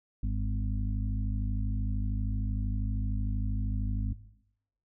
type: harmonic tone with a mistuned harmonic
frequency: 51.3 Hz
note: G#1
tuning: 21 cents flat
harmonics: 1 / 2 / 4 / 5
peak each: -28 / -34 / -40 / -42 dBFS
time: 0.23-4.13 s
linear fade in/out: 5 ms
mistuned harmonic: 1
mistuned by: -56 cents
effects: noise-tail reverb RT60 0.8 s tail -17 dB re dry